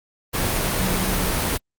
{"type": "tone in noise", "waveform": "sine", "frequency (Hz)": 185, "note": "F#3", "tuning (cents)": 0, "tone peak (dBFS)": -26, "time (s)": [0.79, 1.29], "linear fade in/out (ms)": 20, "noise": "pink", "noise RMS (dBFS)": -22, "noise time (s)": [0.33, 1.58], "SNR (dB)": -7, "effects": ["Opus 32 kbps"]}